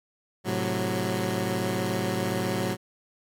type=chord; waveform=15% pulse; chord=F# diminished; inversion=first; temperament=equal with one note detuned; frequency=109.56 / 130.81 / 185 Hz; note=A2 / C3 / F#3; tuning=-7 / 0 / 0 cents; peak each=-24 / -27 / -22 dBFS; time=0.44-2.77 s; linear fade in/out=50 ms; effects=AAC 64 kbps